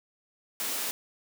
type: high-pass noise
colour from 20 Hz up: white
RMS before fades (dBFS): -32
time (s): 0.6-0.91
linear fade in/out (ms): 0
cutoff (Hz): 200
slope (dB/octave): 24
effects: none